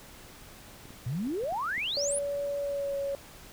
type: clicks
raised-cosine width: 3 ms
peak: -34 dBFS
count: 6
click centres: 0.855 / 0.906 / 1.271 / 1.436 / 1.524 / 1.779 s
type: exponential sweep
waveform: sine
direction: up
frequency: 111.6 to 10980 Hz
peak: -29 dBFS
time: 1.06-2.19 s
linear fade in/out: 5 ms
type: tone with pitch glide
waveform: sine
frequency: 569 to 557.3 Hz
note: C#5 to C#5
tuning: +45 to +9 cents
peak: -29 dBFS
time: 1.97-3.15 s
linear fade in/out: 0 ms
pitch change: -36 cents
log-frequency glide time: 2.59-2.97 s
effects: pink hiss -50 dBFS RMS until 3.52 s